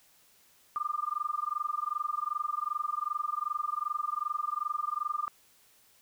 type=tone with amplitude modulation; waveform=sine; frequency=1202 Hz; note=D6; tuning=40 cents sharp; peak=-26 dBFS; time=0.76-5.28 s; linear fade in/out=0 ms; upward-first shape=sine; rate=22.6 Hz; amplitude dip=100%; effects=white hiss -63 dBFS RMS until 6.01 s